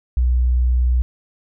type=tone; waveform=sine; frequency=61.74 Hz; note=B1; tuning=in tune; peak=-13 dBFS; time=0.17-1.02 s; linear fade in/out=0 ms; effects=none